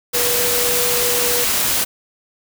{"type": "tone in noise", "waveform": "sine", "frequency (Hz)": 486, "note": "B4", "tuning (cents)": -28, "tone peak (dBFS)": -22, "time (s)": [0.13, 1.45], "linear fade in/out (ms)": 20, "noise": "white", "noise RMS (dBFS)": -18, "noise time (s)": [0.13, 1.85], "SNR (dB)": -7, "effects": []}